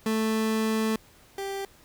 30% pulse tone pair in turn, 220 / 392.9 Hz, A3 / G4, 0 / +4 cents, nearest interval minor seventh, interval 1004 cents, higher second, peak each -21 / -28 dBFS, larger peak first, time 0.06-0.96 / 1.38-1.65 s, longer first, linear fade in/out 2 ms, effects pink hiss -56 dBFS RMS until 1.84 s

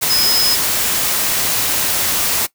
sine tone in noise, 5100 Hz, D#8, 42 cents sharp, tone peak -13 dBFS, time 0.09-0.56 s, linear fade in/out 20 ms, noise white, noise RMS -17 dBFS, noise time 0.01-2.47 s, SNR +1 dB, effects noise-tail reverb RT60 0.1 s tail -19 dB re dry

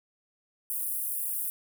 pink high-pass noise, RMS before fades -32 dBFS, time 0.7-1.5 s, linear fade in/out 0 ms, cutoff 9700 Hz, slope 48 dB/octave, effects none

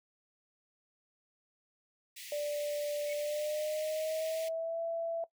pink high-pass noise, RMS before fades -47 dBFS, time 2.16-4.49 s, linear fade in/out 10 ms, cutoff 1900 Hz, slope 96 dB/octave
sine tone with pitch glide, 587 to 666.5 Hz, D5 to E5, -1 to +19 cents, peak -32 dBFS, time 2.32-5.24 s, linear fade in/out 2 ms, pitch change +220 cents, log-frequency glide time 3.14-4.81 s
sine tone with exponential growth, 2217 Hz, C#7, in tune, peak -38 dBFS, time 2.98-3.13 s, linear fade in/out 1 ms, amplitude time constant 31 ms
effects noise-tail reverb RT60 0.1 s tail -17 dB re dry

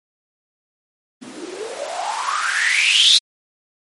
blue noise with band-pass filter sweep, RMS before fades -19 dBFS, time 1.21-3.19 s, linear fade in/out 20 ms, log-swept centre 240 to 4000 Hz, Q 9.6, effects MP3 48 kbps

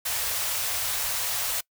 white band-stop noise, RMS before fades -28 dBFS, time 0.05-1.61 s, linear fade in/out 10 ms, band 120 to 510 Hz, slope 24 dB/octave, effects noise-tail reverb RT60 0.1 s tail -24 dB re dry

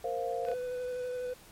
sine chord, Bb suspended second, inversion none, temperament just, 466.2 / 524.4 / 699.2 Hz, Bb4 / C5 / F5, 0 / +4 / +2 cents, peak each -35 dBFS, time 0.04-0.54 s, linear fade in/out 5 ms
clicks, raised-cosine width 0.3 ms, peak -31 dBFS, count 3, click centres 0.451 / 0.486 / 0.516 s
triangle tone with vibrato, 498.5 Hz, B4, 16 cents sharp, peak -31 dBFS, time 0.46-1.34 s, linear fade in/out 10 ms, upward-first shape square, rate 12 Hz, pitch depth 11 cents each way
effects pink hiss -55 dBFS RMS until 1.51 s + MP3 64 kbps

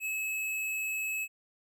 square tone, 2585 Hz, E7, 34 cents flat, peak -32 dBFS, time 0-1.28 s, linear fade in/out 50 ms, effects none

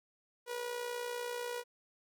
sawtooth tone with amplitude modulation, 484.1 Hz, B4, 35 cents flat, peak -31 dBFS, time 0.46-1.64 s, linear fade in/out 50 ms, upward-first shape sine, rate 60.1 Hz, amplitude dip 55%, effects none

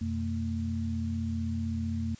sine tone cluster, 88.3 / 123.9 / 225.6 Hz, F2 / B2 / A3, +20 / +6 / +44 cents, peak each -32 / -40 / -32 dBFS, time 0.01-2.15 s, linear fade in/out 5 ms, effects white hiss -55 dBFS RMS until 2.19 s + resampled to 16000 Hz

